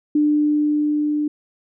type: tone with level ramp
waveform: sine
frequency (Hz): 298.2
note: D4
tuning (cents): +27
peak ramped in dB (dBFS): -13 to -18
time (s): 0.15-1.28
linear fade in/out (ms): 5
effects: none